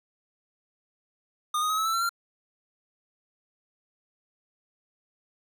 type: tone with pitch steps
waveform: square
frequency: 1221 / 1245.9 / 1271.4 / 1297.3 / 1323.8 / 1350.9 / 1378.5 Hz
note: D#6 / D#6 / D#6 / E6 / E6 / E6 / F6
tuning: -33 / +2 / +37 / -28 / +7 / +42 / -23 cents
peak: -25 dBFS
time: 1.54-2.093 s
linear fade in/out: 5 ms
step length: 79 ms
effects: none